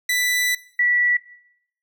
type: tone pair in turn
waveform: sawtooth / sine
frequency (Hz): 1981 / 1951.5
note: B6 / B6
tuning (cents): +5 / -21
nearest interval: unison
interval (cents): 26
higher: first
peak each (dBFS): -15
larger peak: neither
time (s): 0.09-0.55 / 0.79-1.17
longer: first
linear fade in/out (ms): 5
effects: noise-tail reverb RT60 0.7 s tail -18 dB re dry